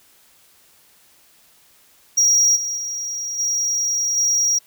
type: tone with level steps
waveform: triangle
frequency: 5690 Hz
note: F8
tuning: 31 cents sharp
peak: -11 / -21 / -23 / -17 / -14 dBFS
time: 2.17-4.59 s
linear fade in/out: 10 ms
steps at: 2.55 / 2.76 / 3.38 / 4.16 s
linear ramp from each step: 20 ms
effects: white hiss -54 dBFS RMS until 4.66 s